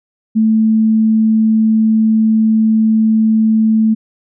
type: tone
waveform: sine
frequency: 220 Hz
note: A3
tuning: in tune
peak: -8 dBFS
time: 0.35-3.95 s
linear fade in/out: 20 ms
effects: none